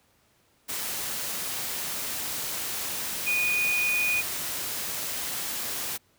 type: tone in noise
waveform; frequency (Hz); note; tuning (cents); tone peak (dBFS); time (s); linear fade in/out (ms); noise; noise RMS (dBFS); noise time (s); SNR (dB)
sine; 2465; D#7; -17; -23; 3.26-4.22; 20; white; -32; 0.68-5.98; +6
effects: pink hiss -65 dBFS RMS until 6.18 s + high-pass 60 Hz 12 dB/octave